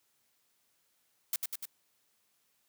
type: noise with echo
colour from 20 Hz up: blue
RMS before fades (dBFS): -31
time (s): 1.33-1.36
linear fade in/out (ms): 2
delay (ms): 98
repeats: 3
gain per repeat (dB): -3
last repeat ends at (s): 1.654
effects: white hiss -74 dBFS RMS until 2.68 s + high-pass 80 Hz 12 dB/octave